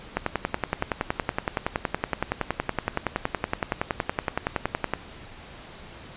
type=click train; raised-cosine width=0.5 ms; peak=-8 dBFS; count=52; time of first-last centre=0.17-4.936 s; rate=10.7 Hz; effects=pink hiss -44 dBFS RMS until 6.16 s + resampled to 8000 Hz